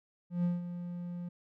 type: tone with ADSR envelope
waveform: triangle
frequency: 175.3 Hz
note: F3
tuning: 7 cents sharp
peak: -24 dBFS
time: 0.3-1.29 s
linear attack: 140 ms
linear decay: 170 ms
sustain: -11 dB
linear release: 8 ms
effects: none